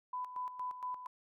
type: tone with tremolo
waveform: sine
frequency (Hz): 1000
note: B5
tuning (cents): +21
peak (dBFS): -36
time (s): 0.13-1.07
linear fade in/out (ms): 5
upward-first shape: square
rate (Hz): 4.3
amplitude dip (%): 65
effects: none